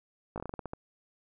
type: slowing click train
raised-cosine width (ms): 1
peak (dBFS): -23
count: 10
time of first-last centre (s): 0.36-0.734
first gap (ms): 18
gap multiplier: 1.2
effects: none